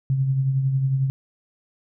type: tone with tremolo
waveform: sine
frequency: 134.2 Hz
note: C3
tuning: 44 cents sharp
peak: -16 dBFS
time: 0.1-1.1 s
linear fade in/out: 0 ms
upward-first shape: triangle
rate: 11 Hz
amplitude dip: 50%
effects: none